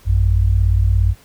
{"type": "tone pair together", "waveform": "sine", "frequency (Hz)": [55.95, 93.2], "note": ["A1", "F#2"], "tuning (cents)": [30, 13], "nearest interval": "major sixth", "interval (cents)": 883, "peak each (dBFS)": -14, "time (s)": [0.05, 1.15], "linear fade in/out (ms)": 50, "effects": ["pink hiss -49 dBFS RMS until 1.24 s"]}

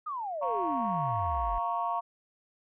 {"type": "exponential sweep", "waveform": "sine", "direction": "down", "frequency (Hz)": [1279, 41.2], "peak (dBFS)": -32, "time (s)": [0.06, 1.59], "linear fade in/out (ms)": 10}
{"type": "chord", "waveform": "sine", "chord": "Bb minor", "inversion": "second", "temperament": "equal", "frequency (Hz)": [698.5, 932.3, 1108.7], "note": ["F5", "Bb5", "Db6"], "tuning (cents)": [0, 0, 0], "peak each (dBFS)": -32, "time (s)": [0.41, 2.01], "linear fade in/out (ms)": 20}
{"effects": ["tanh soft clip ceiling -19 dBFS"]}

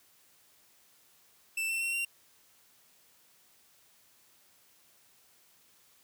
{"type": "tone with pitch steps", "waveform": "45% pulse", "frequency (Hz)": [2658, 2690, 2723, 2757], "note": ["E7", "E7", "F7", "F7"], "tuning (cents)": [14, 34, -44, -23], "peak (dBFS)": -30, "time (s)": [1.57, 2.05], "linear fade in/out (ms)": 5, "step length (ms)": 120, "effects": ["white hiss -64 dBFS RMS until 6.03 s", "high-pass 60 Hz 12 dB/octave"]}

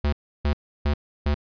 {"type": "tone bursts", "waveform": "square", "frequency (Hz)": 73.2, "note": "D2", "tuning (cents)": -5, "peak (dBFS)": -20, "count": 4, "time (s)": [0.04, 1.344], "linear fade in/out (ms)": 5, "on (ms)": 86, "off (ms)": 320, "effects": ["resampled to 11025 Hz"]}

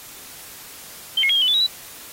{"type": "tone with pitch steps", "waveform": "sine", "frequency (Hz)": [3122, 2164, 3277, 3214, 2998, 3480, 3832, 3945], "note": ["G7", "C#7", "G#7", "G7", "F#7", "A7", "A#7", "B7"], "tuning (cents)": [-8, -42, -24, 43, 22, -20, 47, -3], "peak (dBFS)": -15, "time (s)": [1.17, 1.666], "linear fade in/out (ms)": 5, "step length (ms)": 62, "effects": ["white hiss -40 dBFS RMS until 2.12 s", "AAC 48 kbps"]}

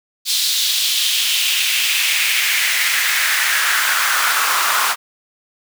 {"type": "noise with high-pass filter sweep", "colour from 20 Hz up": "pink", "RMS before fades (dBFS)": -17, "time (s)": [0.25, 4.96], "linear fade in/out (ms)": 50, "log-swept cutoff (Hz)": [4100, 1100], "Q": 2.7, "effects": []}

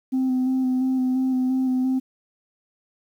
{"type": "tone with vibrato", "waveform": "sine", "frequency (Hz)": 258.1, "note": "C4", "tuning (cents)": -23, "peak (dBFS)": -17, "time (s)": [0.12, 2], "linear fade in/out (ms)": 20, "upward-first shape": "square", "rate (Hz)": 2.9, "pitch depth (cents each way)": 17, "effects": ["tanh soft clip ceiling -17 dBFS", "9-bit"]}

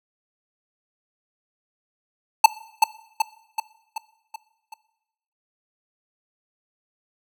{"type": "tone with echo", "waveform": "square", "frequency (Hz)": 880, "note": "A5", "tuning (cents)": 0, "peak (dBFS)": -6, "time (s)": [2.44, 2.46], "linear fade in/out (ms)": 5, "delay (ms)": 380, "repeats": 6, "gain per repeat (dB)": -5, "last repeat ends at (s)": 4.74, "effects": ["noise-tail reverb RT60 0.9 s tail -19 dB re dry"]}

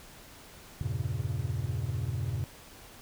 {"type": "chord", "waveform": "triangle", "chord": "E diminished seventh", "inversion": "none", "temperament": "equal with one note detuned", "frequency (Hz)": [82.41, 98, 118.17, 138.59], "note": ["E2", "G2", "Bb2", "Db3"], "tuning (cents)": [0, 0, 24, 0], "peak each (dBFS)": [-36, -33, -32, -34], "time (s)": [0.81, 2.44], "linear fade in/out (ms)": 0, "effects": ["pink hiss -51 dBFS RMS until 3.01 s"]}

